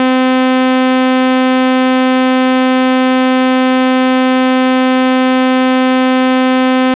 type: tone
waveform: sawtooth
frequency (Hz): 257.6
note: C4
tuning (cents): -27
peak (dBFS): -4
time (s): 0-6.94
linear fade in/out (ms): 2
effects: resampled to 8000 Hz + 7-bit